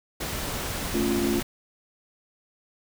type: noise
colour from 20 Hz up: pink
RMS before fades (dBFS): -31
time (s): 0.2-1.43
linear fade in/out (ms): 10
type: chord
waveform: sine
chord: A augmented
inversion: none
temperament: equal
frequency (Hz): 220 / 277.2 / 349.2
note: A3 / C#4 / E#4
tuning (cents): 0 / 0 / 0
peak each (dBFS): -28 / -28 / -26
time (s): 0.94-1.4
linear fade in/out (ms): 5
effects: none